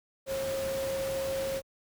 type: tone in noise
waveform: sine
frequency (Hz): 539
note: C#5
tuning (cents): -49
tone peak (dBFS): -30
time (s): 0.26-1.62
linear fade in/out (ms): 50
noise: pink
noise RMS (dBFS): -39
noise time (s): 0.26-1.62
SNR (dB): +6
effects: high-pass 60 Hz 12 dB/octave